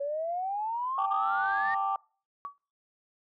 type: exponential sweep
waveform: sine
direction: up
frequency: 554.4 to 1864.7 Hz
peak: -29 dBFS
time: 0-1.75 s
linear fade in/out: 10 ms
type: chord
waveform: sine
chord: G suspended second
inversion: none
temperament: just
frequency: 784 / 882 / 1176 Hz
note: G5 / A5 / D6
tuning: 0 / +4 / +2 cents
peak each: -29 / -34 / -30 dBFS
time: 0.98-1.96 s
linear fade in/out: 2 ms
type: tone with exponential decay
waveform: sine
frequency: 1135 Hz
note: C#6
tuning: 41 cents sharp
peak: -31 dBFS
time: 2.45-2.58 s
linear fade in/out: 0 ms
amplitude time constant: 28 ms
effects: noise-tail reverb RT60 0.4 s tail -25 dB re dry + tanh soft clip ceiling -18 dBFS